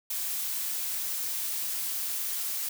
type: noise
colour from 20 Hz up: blue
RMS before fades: -32 dBFS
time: 0.1-2.69 s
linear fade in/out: 5 ms
effects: none